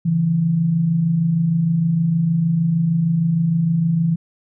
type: tone pair together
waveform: sine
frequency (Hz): 140 / 166.49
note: C#3 / E3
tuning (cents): +18 / +18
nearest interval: minor third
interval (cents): 300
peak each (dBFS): -24 / -15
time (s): 0.05-4.16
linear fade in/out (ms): 10
effects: none